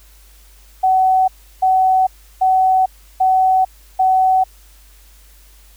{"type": "tone bursts", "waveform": "sine", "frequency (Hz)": 753, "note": "F#5", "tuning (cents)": 30, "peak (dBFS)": -10, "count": 5, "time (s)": [0.83, 4.44], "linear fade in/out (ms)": 10, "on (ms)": 450, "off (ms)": 340, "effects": ["added 50 Hz sine -44 dBFS peak until 5.76 s", "white hiss -50 dBFS RMS until 5.76 s"]}